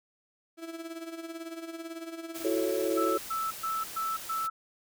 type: tone with tremolo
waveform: 35% pulse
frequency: 330 Hz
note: E4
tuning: 2 cents sharp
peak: -34 dBFS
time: 0.57-3.16 s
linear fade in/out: 50 ms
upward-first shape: sine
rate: 18 Hz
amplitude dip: 65%
type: noise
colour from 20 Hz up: white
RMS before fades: -42 dBFS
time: 2.34-4.48 s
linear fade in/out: 20 ms
type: chord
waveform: sine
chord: F# minor seventh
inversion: third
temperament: equal with one note detuned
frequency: 332.1 / 370 / 440 / 554.4 Hz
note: E4 / F#4 / A4 / C#5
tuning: +13 / 0 / 0 / 0 cents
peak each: -32 dBFS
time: 2.44-3.18 s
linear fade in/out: 10 ms
type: tone bursts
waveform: sine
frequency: 1317 Hz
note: E6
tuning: 2 cents flat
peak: -29 dBFS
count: 5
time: 2.97-4.5 s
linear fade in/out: 10 ms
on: 210 ms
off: 120 ms
effects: none